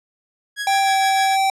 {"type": "tone with tremolo", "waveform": "sawtooth", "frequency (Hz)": 1661.2, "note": "G#6", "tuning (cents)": 0, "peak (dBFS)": -18, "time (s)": [0.56, 1.37], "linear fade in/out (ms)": 50, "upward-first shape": "sine", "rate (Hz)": 6.5, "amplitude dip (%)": 60}
{"type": "tone with pitch glide", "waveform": "square", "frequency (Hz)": [784, 774.5], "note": ["G5", "G5"], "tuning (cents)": [0, -21], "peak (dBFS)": -16, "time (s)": [0.67, 1.5], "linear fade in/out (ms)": 2, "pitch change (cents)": -21, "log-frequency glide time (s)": [0.82, 0.92]}
{"effects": ["low-pass 10000 Hz 12 dB/octave"]}